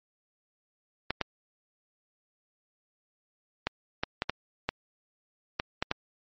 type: clicks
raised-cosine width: 0.3 ms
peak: -11 dBFS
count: 10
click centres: 1.106 / 1.213 / 3.67 / 4.035 / 4.221 / 4.296 / 4.69 / 5.599 / 5.825 / 5.914 s
effects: MP3 32 kbps